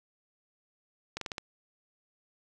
slowing click train, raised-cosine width 0.2 ms, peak -18 dBFS, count 5, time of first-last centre 1.17-1.382 s, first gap 43 ms, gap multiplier 1.14, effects none

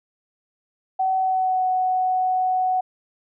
sine tone with pitch glide, 757 to 742.3 Hz, F#5 to F#5, +39 to +5 cents, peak -18 dBFS, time 0.99-2.81 s, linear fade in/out 10 ms, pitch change -34 cents, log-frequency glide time 1.17-1.65 s, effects none

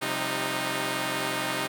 5% pulse tone cluster, 131.4 / 178.2 / 198.3 / 309.5 Hz, C3 / F3 / G3 / D#4, +8 / +35 / +20 / -9 cents, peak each -22 / -26 / -25 / -18 dBFS, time 0.01-1.68 s, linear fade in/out 20 ms, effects none

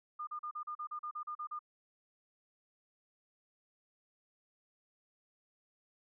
sine tone bursts, 1213 Hz, D#6, 44 cents flat, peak -38 dBFS, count 12, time 0.19-1.592 s, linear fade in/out 10 ms, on 82 ms, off 38 ms, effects none

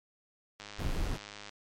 click train, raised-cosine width 0.2 ms, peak -27 dBFS, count 93, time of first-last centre 0.6-1.493 s, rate 103 Hz
brown noise, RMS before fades -32 dBFS, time 0.78-1.18 s, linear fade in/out 20 ms
effects MP3 64 kbps

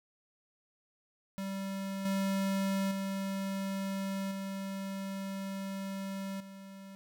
square tone with level steps, 194.5 Hz, G3, 13 cents flat, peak -36 / -30 / -34 / -37 / -47 dBFS, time 1.38-6.95 s, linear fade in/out 0 ms, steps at 2.05 / 2.91 / 4.31 / 6.4 s, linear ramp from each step 5 ms, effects none

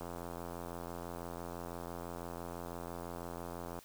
click train, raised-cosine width 1 ms, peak -29 dBFS, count 326, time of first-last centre 0.01-3.789 s, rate 86 Hz, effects white hiss -59 dBFS RMS until 3.84 s

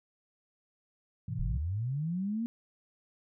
sine chord, E major, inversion first, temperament equal with one note detuned, 103.83 / 125.85 / 164.81 Hz, G#2 / B2 / E3, 0 / +33 / 0 cents, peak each -37 / -36 / -39 dBFS, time 1.28-1.58 s, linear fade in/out 5 ms
sine linear sweep, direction up, 32.7 to 236.9 Hz, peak -30 dBFS, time 1.39-2.46 s, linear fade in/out 0 ms
effects none

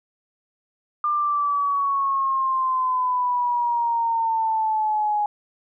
sine exponential sweep, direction down, 1200 to 830.6 Hz, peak -19 dBFS, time 1.04-5.26 s, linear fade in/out 2 ms, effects none

